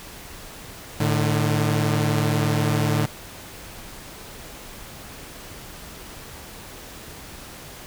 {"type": "tone pair together", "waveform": "sawtooth", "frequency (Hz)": [109.4, 149.95], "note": ["A2", "D3"], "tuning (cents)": [-9, 36], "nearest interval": "perfect fourth", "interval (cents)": 545, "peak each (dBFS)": [-18, -18], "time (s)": [1, 3.06], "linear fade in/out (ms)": 5, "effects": ["pink hiss -40 dBFS RMS until 7.86 s"]}